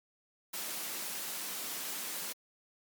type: high-pass noise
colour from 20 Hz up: white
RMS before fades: -39 dBFS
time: 0.53-2.33 s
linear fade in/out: 10 ms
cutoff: 160 Hz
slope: 48 dB/octave
effects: Opus 48 kbps